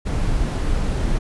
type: noise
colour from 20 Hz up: brown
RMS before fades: -20 dBFS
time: 0.05-1.19 s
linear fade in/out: 20 ms
effects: resampled to 24000 Hz